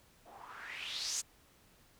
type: noise with low-pass filter sweep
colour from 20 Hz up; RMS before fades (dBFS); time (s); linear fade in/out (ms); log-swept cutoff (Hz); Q
blue; -42; 0.25-1.22; 20; 610 to 7500; 4.2
effects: pink hiss -65 dBFS RMS until 1.99 s